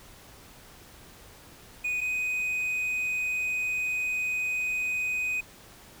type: tone pair in turn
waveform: triangle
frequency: 2476 / 2500 Hz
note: D#7 / D#7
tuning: -9 / +8 cents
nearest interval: unison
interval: 17 cents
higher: second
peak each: -25 dBFS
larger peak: neither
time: 1.84-2.01 / 2.01-5.41 s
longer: second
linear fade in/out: 10 ms
effects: pink hiss -51 dBFS RMS until 6 s